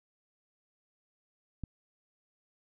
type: click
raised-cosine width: 5 ms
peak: -25 dBFS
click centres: 1.637 s
effects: none